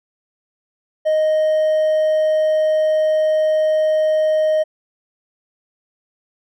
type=tone with hard clipping; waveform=triangle; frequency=622.3 Hz; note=D#5; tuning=in tune; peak=-14 dBFS; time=1.05-4.64 s; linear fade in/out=20 ms; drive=5 dB; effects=none